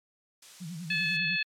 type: noise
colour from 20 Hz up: blue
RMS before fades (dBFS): -44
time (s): 0.42-1.17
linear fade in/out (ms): 5
type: tone with vibrato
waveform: sine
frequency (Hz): 168.5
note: E3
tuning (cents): +38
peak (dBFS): -36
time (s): 0.6-1.37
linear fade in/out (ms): 20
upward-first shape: sine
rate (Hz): 10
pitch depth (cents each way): 150
type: harmonic tone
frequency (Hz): 863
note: A5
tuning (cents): -34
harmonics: 2 / 3 / 4 / 5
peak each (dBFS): -32 / -28 / -37 / -35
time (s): 0.9-1.43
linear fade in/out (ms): 5
effects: low-pass 7000 Hz 12 dB/octave + MP3 96 kbps